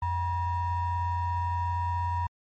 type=ring-modulated tone; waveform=triangle; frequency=435.7 Hz; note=A4; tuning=17 cents flat; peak=-21 dBFS; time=0.02-2.27 s; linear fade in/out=5 ms; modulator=524 Hz; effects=MP3 32 kbps